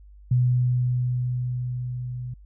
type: tone with level ramp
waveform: sine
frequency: 124.4 Hz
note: B2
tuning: 13 cents sharp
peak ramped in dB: -16 to -30 dBFS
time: 0.31-2.34 s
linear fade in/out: 5 ms
effects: added 50 Hz sine -45 dBFS peak until 2.45 s